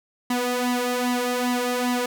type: tone with flanger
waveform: sawtooth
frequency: 246.9 Hz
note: B3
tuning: in tune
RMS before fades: -24 dBFS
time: 0.3-2.06 s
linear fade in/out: 5 ms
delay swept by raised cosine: 1 to 2.5 ms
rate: 2.5 Hz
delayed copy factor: +0.7
effects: none